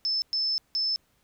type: tone bursts at uneven times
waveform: sine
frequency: 5260 Hz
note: E8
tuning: 5 cents flat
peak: -24 dBFS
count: 3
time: 0.05-0.22 / 0.33-0.58 / 0.75-0.96 s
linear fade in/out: 0 ms
effects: pink hiss -68 dBFS RMS until 1.23 s